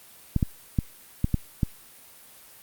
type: clicks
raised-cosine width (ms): 5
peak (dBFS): -9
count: 6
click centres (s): 0.363 / 0.428 / 0.788 / 1.244 / 1.343 / 1.632
effects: white hiss -50 dBFS RMS until 2.62 s + Opus 32 kbps